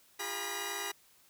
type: tone cluster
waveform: 10% pulse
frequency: 350.5 / 405.7 / 948 / 983 / 1945 Hz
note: F4 / G#4 / A#5 / B5 / B6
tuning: +6 / -41 / +29 / -8 / -27 cents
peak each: -37 / -32 / -35 / -37 / -31 dBFS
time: 0.19-0.92 s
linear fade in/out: 10 ms
effects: white hiss -64 dBFS RMS until 1.29 s